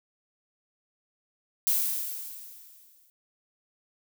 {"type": "noise with exponential decay", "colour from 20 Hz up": "violet", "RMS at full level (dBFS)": -23, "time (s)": [1.67, 3.1], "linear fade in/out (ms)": 0, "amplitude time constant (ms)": 310, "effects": []}